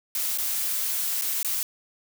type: noise with dropouts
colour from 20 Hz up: blue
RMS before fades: -27 dBFS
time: 0.15-1.63 s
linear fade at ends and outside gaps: 1 ms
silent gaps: 0.375-0.384 / 1.213-1.22 / 1.429-1.446 s
effects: none